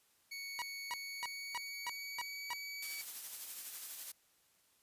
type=tone with pitch glide; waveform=25% pulse; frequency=2225 to 2272 Hz; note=C#7 to C#7; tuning=+6 to +42 cents; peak=-39 dBFS; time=0.31-3.02 s; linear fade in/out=10 ms; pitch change=+36 cents; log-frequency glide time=1-2.52 s
type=tone bursts; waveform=sawtooth; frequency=965 Hz; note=B5; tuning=40 cents flat; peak=-34 dBFS; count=7; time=0.59-2.533 s; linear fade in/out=0 ms; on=29 ms; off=290 ms
type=noise with tremolo; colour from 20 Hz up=blue; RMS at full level=-43 dBFS; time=2.82-4.12 s; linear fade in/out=5 ms; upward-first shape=sine; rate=12 Hz; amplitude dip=35%
effects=white hiss -72 dBFS RMS until 4.82 s + resampled to 32000 Hz